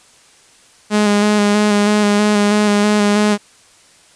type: tone with vibrato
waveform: sawtooth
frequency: 207.7 Hz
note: G#3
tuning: in tune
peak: -7 dBFS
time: 0.9-3.38 s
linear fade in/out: 50 ms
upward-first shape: square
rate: 3.1 Hz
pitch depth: 19 cents each way
effects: white hiss -48 dBFS RMS until 4.15 s + resampled to 22050 Hz